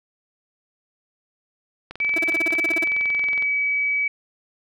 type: click train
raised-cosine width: 0.3 ms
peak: -19 dBFS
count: 34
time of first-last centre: 1.91-3.424 s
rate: 21.8 Hz
type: tone with pitch glide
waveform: sine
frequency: 2300 to 2281 Hz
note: D7 to C#7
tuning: -37 to +49 cents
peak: -19 dBFS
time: 2-4.08 s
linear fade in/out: 5 ms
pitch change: -14 cents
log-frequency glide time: 2.75-3.49 s
type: tone bursts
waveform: 30% pulse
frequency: 329.6 Hz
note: E4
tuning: in tune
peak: -21 dBFS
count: 12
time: 2.16-2.842 s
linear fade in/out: 5 ms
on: 22 ms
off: 38 ms
effects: none